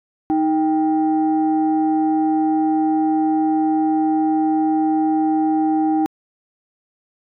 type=tone pair together; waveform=sine; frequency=313.4 / 787.2 Hz; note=D#4 / G5; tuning=+13 / +7 cents; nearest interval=octave + major third; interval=1594 cents; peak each=-15 / -20 dBFS; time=0.3-6.06 s; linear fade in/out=0 ms; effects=tanh soft clip ceiling -8 dBFS